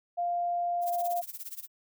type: tone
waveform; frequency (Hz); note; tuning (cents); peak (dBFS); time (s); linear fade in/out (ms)
sine; 698.5; F5; 0; -27; 0.17-1.22; 20
type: noise with tremolo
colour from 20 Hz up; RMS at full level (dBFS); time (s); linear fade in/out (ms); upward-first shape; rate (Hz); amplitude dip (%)
violet; -38; 0.81-1.68; 50; sine; 17; 90
effects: none